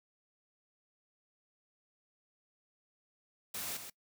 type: noise with echo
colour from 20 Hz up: white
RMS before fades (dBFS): -40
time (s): 3.54-3.77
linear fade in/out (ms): 5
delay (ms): 130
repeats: 1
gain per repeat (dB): -7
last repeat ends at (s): 3.9
effects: noise-tail reverb RT60 0.1 s tail -22 dB re dry